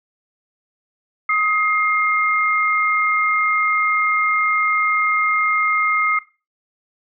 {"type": "tone pair together", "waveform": "sine", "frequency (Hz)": [1260, 2119], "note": ["D#6", "C7"], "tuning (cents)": [21, 21], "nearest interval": "major sixth", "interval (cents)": 900, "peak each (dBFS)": -18, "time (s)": [1.29, 6.19], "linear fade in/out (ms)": 5, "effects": ["noise-tail reverb RT60 0.3 s tail -17 dB re dry"]}